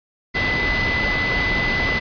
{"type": "tone in noise", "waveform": "sine", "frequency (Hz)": 2007, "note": "B6", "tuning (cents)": 27, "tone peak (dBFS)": -20, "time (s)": [0.34, 2], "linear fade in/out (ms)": 20, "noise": "pink", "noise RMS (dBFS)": -23, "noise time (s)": [0.34, 2], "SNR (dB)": 0, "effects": ["resampled to 11025 Hz"]}